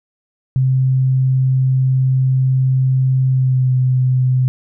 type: tone with pitch glide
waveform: sine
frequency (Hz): 130.81 to 128.27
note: C3 to C3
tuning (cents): 0 to -34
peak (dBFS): -11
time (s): 0.56-4.48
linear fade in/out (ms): 0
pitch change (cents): -34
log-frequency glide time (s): 3.29-3.7
effects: none